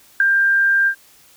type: tone with ADSR envelope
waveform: sine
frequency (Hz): 1591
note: G6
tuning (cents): +25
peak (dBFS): -6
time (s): 0.2-0.95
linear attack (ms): 4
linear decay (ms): 4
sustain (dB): -6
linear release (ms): 79
effects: white hiss -50 dBFS RMS until 1.36 s